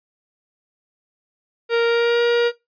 45% pulse tone with pitch glide, 466.2 to 474.1 Hz, A#4 to A#4, 0 to +29 cents, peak -15 dBFS, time 1.69-2.52 s, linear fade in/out 50 ms, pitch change +29 cents, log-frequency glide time 1.86-2.22 s, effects noise-tail reverb RT60 0.2 s tail -19 dB re dry + resampled to 11025 Hz

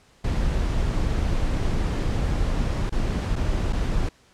brown noise with dropouts, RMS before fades -23 dBFS, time 0.24-4.09 s, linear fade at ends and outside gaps 5 ms, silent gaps 2.896-2.923 / 3.357-3.361 / 3.726-3.73 s, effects pink hiss -57 dBFS RMS until 4.33 s + low-pass 8000 Hz 12 dB/octave

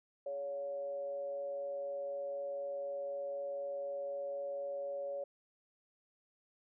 sine tone with frequency modulation, 562 Hz, C#5, 24 cents sharp, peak -37 dBFS, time 0.26-5.24 s, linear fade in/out 5 ms, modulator 149 Hz, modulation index 0.35, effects none

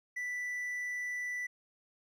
triangle tone, 1975.5 Hz, B6, in tune, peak -33 dBFS, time 0.16-1.47 s, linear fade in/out 10 ms, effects none

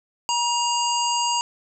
harmonic tone with a mistuned harmonic, 953 Hz, A#5, 38 cents sharp, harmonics 1 / 3 / 5 / 7 / 8, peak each -22 / -27 / -29 / -30 / -31 dBFS, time 0.29-1.41 s, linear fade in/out 0 ms, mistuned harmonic 3, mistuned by -24 cents, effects none

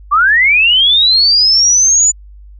sine linear sweep, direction up, 1117 to 7040 Hz, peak -6 dBFS, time 0.11-2.12 s, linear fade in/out 20 ms, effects added 50 Hz sine -33 dBFS peak until 2.59 s

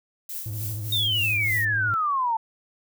violet noise with tremolo, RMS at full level -32 dBFS, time 0.29-1.65 s, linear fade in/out 2 ms, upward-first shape triangle, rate 3.4 Hz, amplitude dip 75%
triangle tone with vibrato, 106.4 Hz, G#2, 42 cents sharp, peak -27 dBFS, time 0.46-1.94 s, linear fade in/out 0 ms, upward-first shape square, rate 13 Hz, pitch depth 81 cents each way
sine exponential sweep, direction down, 3729 to 880 Hz, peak -21 dBFS, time 0.92-2.37 s, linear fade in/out 5 ms
effects none

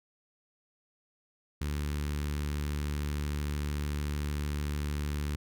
sawtooth tone with notch filter, 73.42 Hz, D2, in tune, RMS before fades -33 dBFS, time 1.61-5.36 s, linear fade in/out 5 ms, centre 660 Hz, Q 0.8, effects none

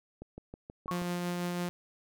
click train, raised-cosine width 2 ms, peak -30 dBFS, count 6, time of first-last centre 0.22-1.019 s, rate 6.26 Hz
sine tone with exponential decay, 1108.7 Hz, C#6, in tune, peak -31 dBFS, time 0.88-1.14 s, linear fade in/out 0 ms, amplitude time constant 56 ms
sawtooth tone with tremolo, 176.2 Hz, F3, 16 cents sharp, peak -27 dBFS, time 0.91-1.69 s, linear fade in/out 0 ms, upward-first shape triangle, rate 6 Hz, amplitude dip 25%
effects none

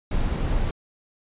brown noise, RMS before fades -23 dBFS, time 0.11-0.71 s, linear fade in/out 5 ms, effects resampled to 8000 Hz

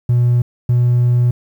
triangle tone pair in turn, 121.4 / 121.96 Hz, B2 / B2, -29 / -21 cents, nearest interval unison, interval 8 cents, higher second, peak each -7 dBFS, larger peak neither, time 0.09-0.42 / 0.69-1.31 s, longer second, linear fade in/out 5 ms, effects tanh soft clip ceiling -5 dBFS + 8-bit

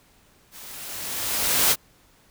white noise with level ramp, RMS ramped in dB -43 to -17 dBFS, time 0.51-1.76 s, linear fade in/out 50 ms, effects pink hiss -58 dBFS RMS until 2.3 s

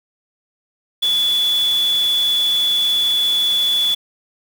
sine tone in noise, 3437 Hz, A7, 41 cents flat, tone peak -14 dBFS, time 1.02-3.95 s, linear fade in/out 10 ms, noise white, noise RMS -31 dBFS, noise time 1.02-3.95 s, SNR +14 dB, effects none

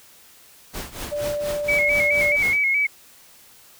pink noise with tremolo, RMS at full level -30 dBFS, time 0.73-2.59 s, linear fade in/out 20 ms, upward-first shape triangle, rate 4.2 Hz, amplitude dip 90%
sine tone, 587.3 Hz, D5, in tune, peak -23 dBFS, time 1.11-2.37 s, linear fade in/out 20 ms
sine tone with vibrato, 2225 Hz, C#7, 6 cents sharp, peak -17 dBFS, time 1.68-2.87 s, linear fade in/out 10 ms, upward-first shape square, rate 4.7 Hz, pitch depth 47 cents each way
effects white hiss -50 dBFS RMS until 3.79 s

